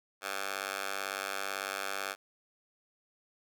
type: tone with high-pass filter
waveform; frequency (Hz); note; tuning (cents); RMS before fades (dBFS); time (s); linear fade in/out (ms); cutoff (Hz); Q
10% pulse; 98; G2; 0; -37; 0.21-2.16; 50; 1000; 1.2
effects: none